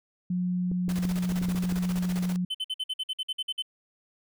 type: tone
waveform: sine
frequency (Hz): 180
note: F#3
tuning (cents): -47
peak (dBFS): -25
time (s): 0.3-2.45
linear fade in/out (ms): 5
type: clicks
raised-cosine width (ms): 3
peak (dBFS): -23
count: 10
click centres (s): 0.716 / 0.882 / 0.988 / 1.052 / 1.32 / 1.416 / 1.486 / 1.548 / 1.638 / 1.724
type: noise with tremolo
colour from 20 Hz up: pink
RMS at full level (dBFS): -38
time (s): 0.89-2.36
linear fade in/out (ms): 0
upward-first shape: square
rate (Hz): 15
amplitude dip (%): 70
type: tone bursts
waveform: triangle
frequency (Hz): 3054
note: G7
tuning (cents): -46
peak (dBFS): -26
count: 12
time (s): 2.5-3.624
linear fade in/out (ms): 10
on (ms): 46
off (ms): 52
effects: none